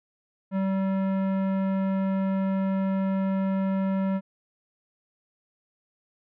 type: tone with tanh clipping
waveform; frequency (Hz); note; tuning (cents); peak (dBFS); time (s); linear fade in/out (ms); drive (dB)
sine; 192.4; G3; -32; -25; 0.51-4.21; 50; 16
effects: none